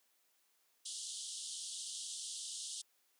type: band-pass noise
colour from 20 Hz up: white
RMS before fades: -45 dBFS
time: 0.85-2.82 s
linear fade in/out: 10 ms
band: 3000 to 9700 Hz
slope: 96 dB/octave
effects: white hiss -75 dBFS RMS until 3.19 s + high-pass 300 Hz 12 dB/octave